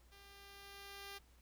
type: tone with level ramp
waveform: 5% pulse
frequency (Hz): 398.1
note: G4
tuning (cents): +27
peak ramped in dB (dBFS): -49 to -36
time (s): 0.11-1.19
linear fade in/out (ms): 20
effects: added 60 Hz sine -64 dBFS peak until 1.41 s + pink hiss -71 dBFS RMS until 1.41 s